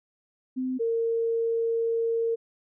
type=tone pair in turn; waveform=sine; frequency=257.4 / 458.6 Hz; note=C4 / A#4; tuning=-28 / -28 cents; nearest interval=minor seventh; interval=1000 cents; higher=second; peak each=-26 / -23 dBFS; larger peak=second; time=0.56-0.79 / 0.79-2.36 s; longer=second; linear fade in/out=20 ms; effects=none